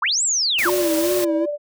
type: linear two-way sweep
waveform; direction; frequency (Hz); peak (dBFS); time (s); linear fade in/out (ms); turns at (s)
sine; up then down; 863 to 8020 to 863; -17; 0.02-0.7; 5; 0.23
type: noise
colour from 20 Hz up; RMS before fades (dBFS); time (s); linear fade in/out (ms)
white; -27; 0.58-1.25; 10
type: tone with vibrato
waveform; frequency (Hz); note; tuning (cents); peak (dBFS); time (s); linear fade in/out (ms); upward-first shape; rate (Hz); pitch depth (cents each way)
triangle; 341.1; F4; -41; -17; 0.65-1.46; 10; sine; 2.5; 110
type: tone with tremolo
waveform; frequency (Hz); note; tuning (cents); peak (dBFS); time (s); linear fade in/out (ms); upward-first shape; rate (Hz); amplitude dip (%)
sine; 587.3; D5; 0; -19; 0.66-1.58; 50; triangle; 16; 50
effects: none